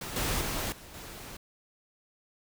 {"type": "noise with level steps", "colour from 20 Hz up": "pink", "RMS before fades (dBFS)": [-38, -30, -33, -49, -44], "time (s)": [0.01, 1.37], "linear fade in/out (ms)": 5, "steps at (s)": [0.16, 0.41, 0.72, 0.94], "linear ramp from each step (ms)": 2, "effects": []}